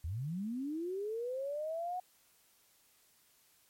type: linear sweep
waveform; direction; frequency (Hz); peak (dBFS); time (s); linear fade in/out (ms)
sine; up; 71.4 to 740; -35; 0.04-2; 5
effects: white hiss -68 dBFS RMS until 3.69 s + MP3 64 kbps